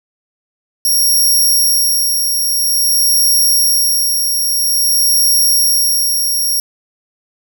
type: tone with tremolo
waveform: 10% pulse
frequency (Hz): 5588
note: F8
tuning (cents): 0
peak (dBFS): -3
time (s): 0.85-6.6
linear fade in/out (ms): 2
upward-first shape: sine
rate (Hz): 0.5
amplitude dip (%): 40
effects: none